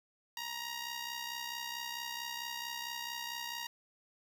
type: tone with amplitude modulation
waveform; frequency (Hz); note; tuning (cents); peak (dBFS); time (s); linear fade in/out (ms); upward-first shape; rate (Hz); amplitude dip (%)
10% pulse; 942; A#5; +18; -28; 0.37-3.67; 2; sine; 64.5; 55
effects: 10-bit